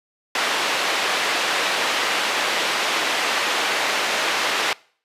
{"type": "band-pass noise", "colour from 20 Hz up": "white", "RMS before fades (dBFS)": -22, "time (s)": [0.35, 4.73], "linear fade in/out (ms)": 2, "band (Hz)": [400, 3000], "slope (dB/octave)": 12, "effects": ["noise-tail reverb RT60 0.5 s tail -24 dB re dry", "resampled to 32000 Hz"]}